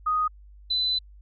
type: tone pair in turn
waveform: sine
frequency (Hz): 1245 / 4009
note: D#6 / B7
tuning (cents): +1 / +25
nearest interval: octave + minor sixth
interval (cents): 2024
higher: second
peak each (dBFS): -21 / -22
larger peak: first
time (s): 0.06-0.28 / 0.7-0.99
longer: second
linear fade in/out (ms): 10
effects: added 50 Hz sine -46 dBFS peak until 1.21 s